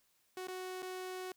sawtooth tone with dropouts, 370 Hz, F#4, in tune, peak -37 dBFS, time 0.37-1.32 s, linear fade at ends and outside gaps 2 ms, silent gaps 0.472-0.483 / 0.822-0.827 s, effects white hiss -74 dBFS RMS until 1.36 s

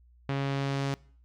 sawtooth tone with low-pass filter sweep, 138.1 Hz, C#3, 6 cents flat, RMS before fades -30 dBFS, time 0.29-0.94 s, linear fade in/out 0 ms, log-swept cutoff 3000 to 6000 Hz, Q 1, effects noise-tail reverb RT60 0.5 s tail -22 dB re dry + added 60 Hz sine -56 dBFS peak until 1.24 s

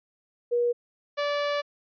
sine / sawtooth tone pair in turn, 480 / 579.6 Hz, B4 / D5, -49 / -23 cents, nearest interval minor third, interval 326 cents, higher second, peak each -21 / -21 dBFS, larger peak neither, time 0.51-0.73 / 1.17-1.62 s, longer second, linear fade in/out 20 ms, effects resampled to 11025 Hz

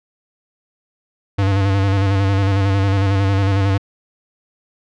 square tone with vibrato, 98 Hz, G2, in tune, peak -14 dBFS, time 1.38-3.78 s, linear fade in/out 10 ms, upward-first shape square, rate 11 Hz, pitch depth 34 cents each way, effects low-pass 4000 Hz 12 dB/octave

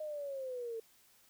sine linear sweep, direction down, 622.3 to 444.4 Hz, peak -38 dBFS, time 0-0.8 s, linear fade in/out 5 ms, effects white hiss -66 dBFS RMS until 1.29 s

